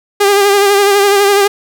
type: tone with vibrato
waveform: sawtooth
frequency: 401.9 Hz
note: G4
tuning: 43 cents sharp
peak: -3 dBFS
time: 0.2-1.48 s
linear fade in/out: 10 ms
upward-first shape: sine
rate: 12 Hz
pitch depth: 40 cents each way
effects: none